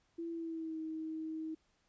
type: tone with pitch glide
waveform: sine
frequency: 334.6 to 317.3 Hz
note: E4 to D#4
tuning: +26 to +34 cents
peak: -38 dBFS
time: 0.18-1.55 s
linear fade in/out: 10 ms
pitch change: -92 cents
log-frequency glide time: 0.3-0.79 s
effects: pink hiss -75 dBFS RMS until 1.88 s + resampled to 16000 Hz